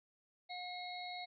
harmonic tone with a mistuned harmonic, 719 Hz, F#5, 50 cents flat, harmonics 1 / 3 / 5 / 6, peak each -45 / -49 / -50 / -51 dBFS, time 0.49-1.26 s, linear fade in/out 20 ms, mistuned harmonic 5, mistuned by +120 cents, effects none

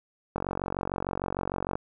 click train, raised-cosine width 1 ms, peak -15 dBFS, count 66, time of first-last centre 0.36-1.755 s, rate 46.6 Hz, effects none

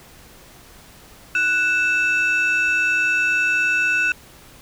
sine tone pair together, 1480.9 / 2637 Hz, F#6 / E7, +1 / 0 cents, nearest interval minor seventh, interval 999 cents, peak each -17 dBFS, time 1.35-4.12 s, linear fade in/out 2 ms, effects tanh soft clip ceiling -13 dBFS + pink hiss -46 dBFS RMS until 4.61 s

